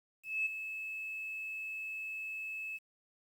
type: tone with ADSR envelope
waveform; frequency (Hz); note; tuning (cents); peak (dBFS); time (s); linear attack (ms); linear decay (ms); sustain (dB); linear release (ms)
sine; 2600; E7; -24; -28; 0.23-2.79; 230; 11; -10; 32
effects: tanh soft clip ceiling -24 dBFS + 10-bit